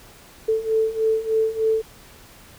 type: beating tone pair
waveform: sine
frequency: 440 / 443.3 Hz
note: A4 / A4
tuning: 0 / +13 cents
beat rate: 3.3 Hz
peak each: -23 / -20 dBFS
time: 0.48-1.82 s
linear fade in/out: 10 ms
effects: pink hiss -47 dBFS RMS until 2.58 s